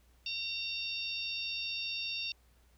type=harmonic tone; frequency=915 Hz; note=A#5; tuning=32 cents flat; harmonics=3 / 4 / 5 / 6; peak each=-38 / -40 / -42 / -44 dBFS; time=0.26-2.32 s; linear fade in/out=2 ms; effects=added 60 Hz sine -63 dBFS peak until 2.77 s + pink hiss -70 dBFS RMS until 2.77 s